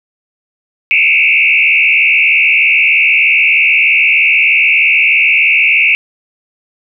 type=tone with frequency modulation; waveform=sine; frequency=2458 Hz; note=D#7; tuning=22 cents flat; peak=-6 dBFS; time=0.91-5.95 s; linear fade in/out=0 ms; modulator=76.8 Hz; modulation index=3.5; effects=none